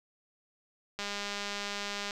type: click train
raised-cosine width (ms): 0.2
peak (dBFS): -19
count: 228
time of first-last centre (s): 0.99-2.108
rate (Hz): 203
effects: none